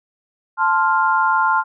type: chord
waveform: sine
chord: F major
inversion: first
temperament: equal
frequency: 880 / 1046.5 / 1396.9 Hz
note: A5 / C6 / F6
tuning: 0 / 0 / 0 cents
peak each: -18 dBFS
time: 0.57-1.64 s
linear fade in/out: 50 ms
effects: none